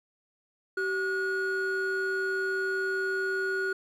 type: tone pair together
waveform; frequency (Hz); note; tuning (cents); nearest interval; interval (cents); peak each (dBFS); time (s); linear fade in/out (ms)
triangle; 383.4 / 1447.5; G4 / F#6; -38 / -38; octave + major seventh; 2300; -28 / -27; 0.77-3.73; 5
effects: tanh soft clip ceiling -18 dBFS